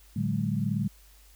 sine tone cluster, 113.8 / 149.7 / 189.2 / 210.6 Hz, A#2 / D3 / F#3 / G#3, -41 / +33 / +39 / +24 cents, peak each -31 dBFS, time 0.16-0.88 s, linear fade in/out 5 ms, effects added 50 Hz sine -54 dBFS peak until 1.35 s + white hiss -59 dBFS RMS until 1.35 s

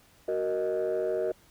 sine chord, D# minor, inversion first, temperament just, 373.4 / 466.7 / 622.3 Hz, F#4 / A#4 / D#5, +16 / +2 / 0 cents, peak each -29 dBFS, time 0.28-1.32 s, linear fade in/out 5 ms, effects tanh soft clip ceiling -22 dBFS + pink hiss -60 dBFS RMS until 1.5 s

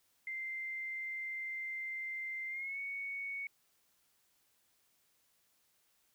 sine tone with pitch glide, 2087 to 2224 Hz, C7 to C#7, -5 to +5 cents, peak -38 dBFS, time 0.27-3.47 s, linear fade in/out 2 ms, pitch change +110 cents, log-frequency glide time 2.48-2.79 s, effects white hiss -74 dBFS RMS until 6.14 s

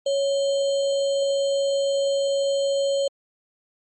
sine tone with sample-and-hold, 554.4 Hz, C#5, in tune, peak -19 dBFS, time 0.06-3.08 s, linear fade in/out 5 ms, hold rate 3675 Hz, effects low-pass 11000 Hz 12 dB/octave + MP3 32 kbps

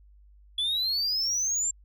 sine exponential sweep, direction up, 3400 to 7459 Hz, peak -22 dBFS, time 0.58-1.71 s, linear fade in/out 5 ms, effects tanh soft clip ceiling -24 dBFS + added 50 Hz sine -52 dBFS peak until 1.84 s

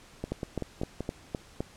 two click trains, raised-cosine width 2 ms, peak -19 / -17 dBFS, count 5 / 6, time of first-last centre 0.24-1.006 / 0.32-1.605 s, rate 5.22 / 3.89 Hz, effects pink hiss -54 dBFS RMS until 1.76 s + low-pass 9000 Hz 12 dB/octave

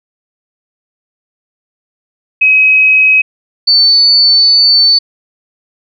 sine tone pair in turn, 2542 / 4501 Hz, D#7 / C#8, +36 / +26 cents, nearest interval minor seventh, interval 990 cents, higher second, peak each -4 dBFS, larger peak neither, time 2.41-3.22 / 3.67-4.99 s, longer second, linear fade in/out 10 ms, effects none

